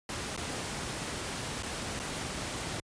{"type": "noise with dropouts", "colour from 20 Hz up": "pink", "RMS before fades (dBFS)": -36, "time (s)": [0.09, 2.8], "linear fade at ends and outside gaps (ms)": 2, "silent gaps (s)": [[0.365, 0.375], [1.625, 1.631], [1.993, 1.998]], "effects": ["high-pass 60 Hz 12 dB/octave", "resampled to 22050 Hz"]}